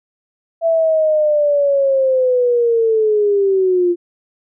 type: linear sweep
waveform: sine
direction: down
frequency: 667 to 344.6 Hz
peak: -11 dBFS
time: 0.61-3.96 s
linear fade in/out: 50 ms
effects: none